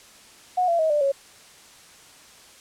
sine tone with pitch steps, 729 / 680.2 / 634.6 / 592.1 / 552.5 Hz, F#5 / F5 / D#5 / D5 / C#5, -26 / -46 / +34 / +14 / -6 cents, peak -18 dBFS, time 0.57-1.12 s, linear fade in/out 10 ms, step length 110 ms, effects white hiss -49 dBFS RMS until 2.6 s + low-pass 9000 Hz 12 dB/octave

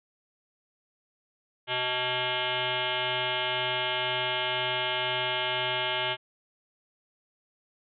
sine tone with frequency modulation, 1889 Hz, A#6, 22 cents sharp, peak -26 dBFS, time 1.67-6.17 s, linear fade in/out 50 ms, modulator 252 Hz, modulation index 5.8, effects none

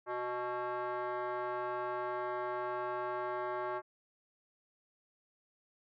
sine tone with frequency modulation, 123.47 Hz, B2, in tune, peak -33 dBFS, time 0.06-3.82 s, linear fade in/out 50 ms, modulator 493 Hz, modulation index 2.5, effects tanh soft clip ceiling -31 dBFS

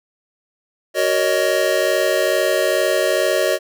square chord, D# minor seventh, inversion first, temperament just, 373.4 / 466.7 / 560 / 622.3 Hz, F#4 / A#4 / C#5 / D#5, +16 / +2 / +18 / 0 cents, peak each -23 / -25 / -21 / -20 dBFS, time 0.94-3.59 s, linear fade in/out 50 ms, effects none

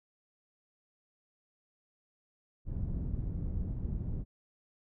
pink low-pass noise, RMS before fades -35 dBFS, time 2.65-4.25 s, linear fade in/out 50 ms, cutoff 160 Hz, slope 12 dB/octave, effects none

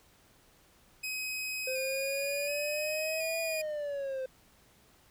sawtooth tone with vibrato, 2489 Hz, D#7, in tune, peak -31 dBFS, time 1.03-3.62 s, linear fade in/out 10 ms, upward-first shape square, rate 0.69 Hz, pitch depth 28 cents each way
triangle exponential two-way sweep, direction up then down, 516 to 660 to 516 Hz, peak -31 dBFS, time 1.67-4.26 s, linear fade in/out 5 ms, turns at 3.41 s
effects pink hiss -63 dBFS RMS until 5.1 s

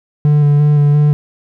triangle tone with vibrato, 146.83 Hz, D3, in tune, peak -5 dBFS, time 0.25-1.13 s, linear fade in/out 0 ms, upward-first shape square, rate 2.9 Hz, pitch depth 16 cents each way, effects none

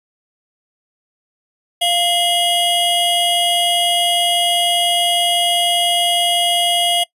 square tone cluster, 693 / 2897 / 3271 Hz, F5 / F#7 / G#7, -14 / -37 / -27 cents, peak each -19 dBFS, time 1.81-7.04 s, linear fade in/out 10 ms, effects noise-tail reverb RT60 0.1 s tail -21 dB re dry + resampled to 32000 Hz

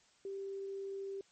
sine tone, 392 Hz, G4, in tune, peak -39 dBFS, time 0.25-1.21 s, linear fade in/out 2 ms, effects white hiss -68 dBFS RMS until 1.31 s + MP3 32 kbps

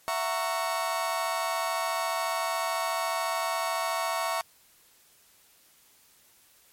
35% pulse chord, F# dominant seventh, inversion third, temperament just, 666 / 740 / 925 / 1110 Hz, E5 / F#5 / A#5 / C#6, +18 / 0 / -14 / +2 cents, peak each -30 / -35 / -32 / -30 dBFS, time 0.08-4.41 s, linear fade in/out 0 ms, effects white hiss -60 dBFS RMS until 6.72 s + MP3 64 kbps

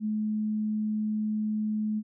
sine tone, 214.1 Hz, A3, 47 cents flat, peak -26 dBFS, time 0-2.03 s, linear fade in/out 50 ms, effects none

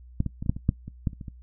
clicks, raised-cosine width 5 ms, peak -11 / -16 / -20 / -22 / -9 / -22 / -8 / -24 / -12 / -30 / -25 / -25 dBFS, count 12, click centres 0.204 / 0.263 / 0.425 / 0.462 / 0.495 / 0.565 / 0.691 / 0.88 / 1.072 / 1.132 / 1.212 / 1.282 s, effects noise-tail reverb RT60 0.1 s tail -19 dB re dry + added 61 Hz sine -45 dBFS peak until 1.42 s

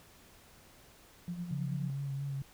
sine tone with tremolo, 174.61 Hz, F3, in tune, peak -34 dBFS, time 1.28-1.9 s, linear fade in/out 0 ms, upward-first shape sine, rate 9.3 Hz, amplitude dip 60%
sine tone with vibrato, 138.59 Hz, C#3, in tune, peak -34 dBFS, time 1.51-2.42 s, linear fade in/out 2 ms, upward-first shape triangle, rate 4.4 Hz, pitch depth 33 cents each way
effects pink hiss -59 dBFS RMS until 2.53 s

